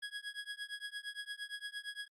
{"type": "tone with tremolo", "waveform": "25% pulse", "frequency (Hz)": 1661.2, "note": "G#6", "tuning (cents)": 0, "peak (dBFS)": -34, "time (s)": [0.02, 2.08], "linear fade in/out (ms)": 10, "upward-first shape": "triangle", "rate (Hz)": 8.7, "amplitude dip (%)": 100, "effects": ["low-pass 8000 Hz 12 dB/octave", "Opus 48 kbps"]}